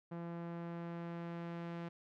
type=tone with low-pass filter sweep; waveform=sawtooth; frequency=170 Hz; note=F3; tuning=46 cents flat; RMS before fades=-44 dBFS; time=0.11-1.89 s; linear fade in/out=10 ms; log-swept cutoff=1300 to 2600 Hz; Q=0.73; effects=none